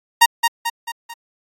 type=tone with echo; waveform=sawtooth; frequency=932.3 Hz; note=A#5; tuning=in tune; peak=-3 dBFS; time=0.21-0.26 s; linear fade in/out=10 ms; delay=220 ms; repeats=4; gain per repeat=-6 dB; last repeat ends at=1.14 s; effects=AAC 48 kbps